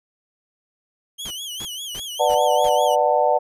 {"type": "tone with vibrato", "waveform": "sawtooth", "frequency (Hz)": 3136, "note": "G7", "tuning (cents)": 0, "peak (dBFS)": -26, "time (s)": [1.18, 2.96], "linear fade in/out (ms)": 20, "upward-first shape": "sine", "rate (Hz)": 5, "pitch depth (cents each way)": 130}
{"type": "noise bursts", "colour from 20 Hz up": "pink", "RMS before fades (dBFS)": -37, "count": 5, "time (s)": [1.25, 2.695], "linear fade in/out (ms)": 5, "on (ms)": 57, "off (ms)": 290}
{"type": "chord", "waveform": "sine", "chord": "B minor seventh", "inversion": "none", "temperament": "just", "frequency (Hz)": [493.9, 592.7, 740.8, 889], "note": ["B4", "D5", "F#5", "A5"], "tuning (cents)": [0, 16, 2, 18], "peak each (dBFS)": [-22, -19, -20, -21], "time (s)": [2.19, 3.39], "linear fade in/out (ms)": 20}
{"effects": ["resampled to 32000 Hz"]}